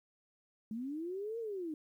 sine linear two-way sweep, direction up then down, 210.6 to 470 to 296.2 Hz, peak -37 dBFS, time 0.71-1.74 s, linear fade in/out 2 ms, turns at 1.39 s, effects 12-bit

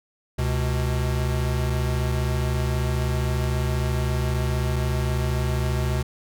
square tone pair together, 70.41 / 125.3 Hz, C#2 / B2, +28 / +25 cents, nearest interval minor seventh, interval 997 cents, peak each -25 dBFS, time 0.38-6.03 s, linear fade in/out 10 ms, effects none

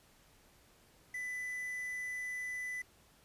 triangle tone with quantisation, 1996 Hz, B6, 18 cents sharp, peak -36 dBFS, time 1.14-2.82 s, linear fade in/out 5 ms, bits 9, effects pink hiss -65 dBFS RMS until 3.24 s + resampled to 32000 Hz

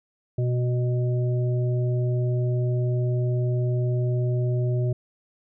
harmonic tone, 123.47 Hz, B2, in tune, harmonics 1 / 3 / 5, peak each -21 / -31 / -35 dBFS, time 0.38-4.93 s, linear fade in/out 5 ms, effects none

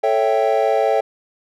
triangle chord, A dominant seventh, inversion none, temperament equal, 440 / 554.4 / 659.3 / 784 Hz, A4 / C#5 / E5 / G5, 0 / 0 / 0 / 0 cents, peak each -18 dBFS, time 0.03-1.01 s, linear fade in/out 10 ms, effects none

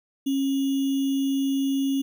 sine tone with sample-and-hold, 272.7 Hz, C#4, 28 cents flat, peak -21 dBFS, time 0.26-2.02 s, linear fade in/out 10 ms, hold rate 3150 Hz, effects none

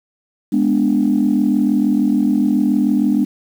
sine chord, G# diminished, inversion none, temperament equal, 207.7 / 246.9 / 293.7 Hz, G#3 / B3 / D4, 0 / 0 / 0 cents, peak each -16 dBFS, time 0.52-3.25 s, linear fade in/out 10 ms, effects tanh soft clip ceiling -5 dBFS + 7-bit

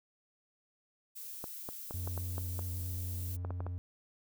violet noise, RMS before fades -45 dBFS, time 1.15-3.37 s, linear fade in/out 20 ms
clicks, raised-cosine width 1 ms, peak -27 dBFS, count 11, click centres 1.441 / 1.689 / 1.909 / 2.075 / 2.177 / 2.381 / 2.592 / 3.449 / 3.506 / 3.605 / 3.666 s
triangle tone, 89.1 Hz, F2, 35 cents sharp, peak -34 dBFS, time 1.94-3.78 s, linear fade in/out 0 ms
effects none

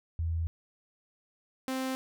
sine / sawtooth tone pair in turn, 82.41 / 261.6 Hz, E2 / C4, 0 / 0 cents, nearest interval octave + minor sixth, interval 2000 cents, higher second, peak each -28 / -27 dBFS, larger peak second, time 0.19-0.47 / 1.68-1.95 s, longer first, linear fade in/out 0 ms, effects none

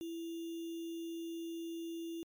sine tone with sample-and-hold, 333.1 Hz, E4, 18 cents sharp, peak -39 dBFS, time 0.01-2.23 s, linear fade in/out 0 ms, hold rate 3150 Hz, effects MP3 96 kbps

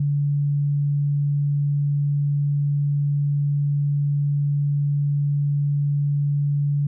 sine tone, 143.8 Hz, D3, 36 cents flat, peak -18 dBFS, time 0-6.87 s, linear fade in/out 5 ms, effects none

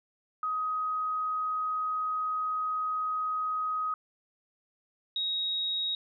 sine tone pair in turn, 1258 / 3784 Hz, D#6 / A#7, +19 / +25 cents, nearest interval octave + perfect fifth, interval 1906 cents, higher second, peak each -28 dBFS, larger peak neither, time 0.43-3.94 / 5.16-5.95 s, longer first, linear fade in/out 2 ms, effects none

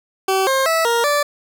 20% pulse tone with pitch steps, 382.8 / 533 / 653 / 468.2 / 583 Hz, G4 / C5 / E5 / A#4 / D5, -41 / +32 / -17 / +8 / -13 cents, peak -10 dBFS, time 0.28-1.23 s, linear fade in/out 5 ms, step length 190 ms, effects none

